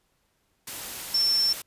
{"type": "tone in noise", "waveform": "sine", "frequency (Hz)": 5390, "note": "E8", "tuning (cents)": 38, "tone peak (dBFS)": -20, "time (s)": [1.14, 1.53], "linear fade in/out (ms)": 5, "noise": "white", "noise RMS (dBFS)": -36, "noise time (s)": [0.67, 1.62], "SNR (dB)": 13, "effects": ["pink hiss -71 dBFS RMS until 1.66 s", "resampled to 32000 Hz"]}